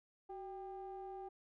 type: ring-modulated tone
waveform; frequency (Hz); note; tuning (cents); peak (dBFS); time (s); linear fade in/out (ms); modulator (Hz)
triangle; 206.7; G#3; -8; -40; 0.29-1.29; 10; 582
effects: none